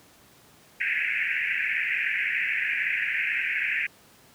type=band-pass noise; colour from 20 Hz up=white; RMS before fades=-27 dBFS; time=0.8-3.87 s; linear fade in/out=10 ms; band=1600 to 2600 Hz; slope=96 dB/octave; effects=pink hiss -55 dBFS RMS until 4.34 s + high-pass 100 Hz 12 dB/octave